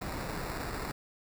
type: noise with sample-and-hold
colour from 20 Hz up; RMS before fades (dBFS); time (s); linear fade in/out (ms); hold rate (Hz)
pink; -37; 0.01-0.92; 10; 3150
effects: none

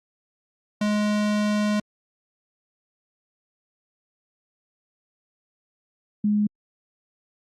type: tone pair in turn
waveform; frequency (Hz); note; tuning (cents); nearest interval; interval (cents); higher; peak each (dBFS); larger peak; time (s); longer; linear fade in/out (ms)
square / sine; 209.4 / 208.7; G#3 / G#3; +15 / +9; unison; 6; first; -21 / -18; second; 0.81-1.8 / 6.24-6.47; first; 5
effects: low-pass 7000 Hz 12 dB/octave + Opus 48 kbps

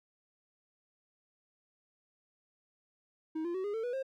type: tone with pitch steps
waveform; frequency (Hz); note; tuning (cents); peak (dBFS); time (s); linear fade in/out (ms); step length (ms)
triangle; 316.5 / 345.1 / 376.4 / 410.4 / 447.6 / 488.1 / 532.3; D#4 / F4 / F#4 / G#4 / A4 / B4 / C5; +30 / -21 / +30 / -21 / +30 / -20 / +30; -31; 3.35-4.029; 10; 97
effects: none

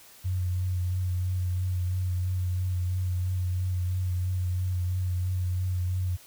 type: tone with vibrato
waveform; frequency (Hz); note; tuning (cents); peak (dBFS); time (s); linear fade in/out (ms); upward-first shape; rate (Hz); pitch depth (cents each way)
sine; 91.1; F#2; -26; -25; 0.24-6.17; 20; triangle; 3; 31
effects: white hiss -52 dBFS RMS until 6.26 s

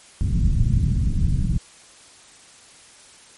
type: low-pass noise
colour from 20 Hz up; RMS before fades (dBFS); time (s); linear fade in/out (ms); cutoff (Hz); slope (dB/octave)
pink; -19; 0.21-1.58; 0; 180; 24
effects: white hiss -48 dBFS RMS until 3.37 s + MP3 48 kbps

